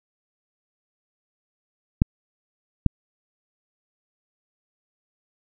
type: clicks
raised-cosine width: 5 ms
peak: -3 dBFS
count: 2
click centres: 2.019 / 2.863 s
effects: none